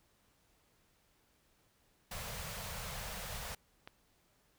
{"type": "band-stop noise", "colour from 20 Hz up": "pink", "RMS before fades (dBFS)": -43, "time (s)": [2.11, 3.55], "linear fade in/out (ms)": 5, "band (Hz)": [200, 460], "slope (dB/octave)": 48}
{"type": "clicks", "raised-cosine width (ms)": 0.3, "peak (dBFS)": -31, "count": 2, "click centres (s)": [2.192, 3.875]}
{"effects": ["pink hiss -72 dBFS RMS until 4.58 s"]}